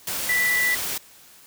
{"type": "tone in noise", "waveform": "sine", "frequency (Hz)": 1974, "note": "B6", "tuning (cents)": -1, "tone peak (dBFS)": -19, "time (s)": [0.29, 0.75], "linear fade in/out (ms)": 5, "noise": "white", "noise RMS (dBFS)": -28, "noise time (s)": [0.07, 0.98], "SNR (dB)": 6, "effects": ["white hiss -50 dBFS RMS until 1.46 s"]}